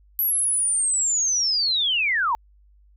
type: linear sweep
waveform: sine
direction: down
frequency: 11840 to 862 Hz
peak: -19 dBFS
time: 0.19-2.35 s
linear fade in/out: 0 ms
effects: added 50 Hz sine -52 dBFS peak until 2.96 s